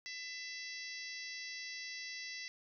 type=harmonic tone; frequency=668 Hz; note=E5; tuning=23 cents sharp; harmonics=3 / 4 / 5 / 6 / 7 / 8 / 9; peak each=-46 / -52 / -57 / -53 / -50 / -51 / -53 dBFS; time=0.06-2.48 s; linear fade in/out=0 ms; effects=none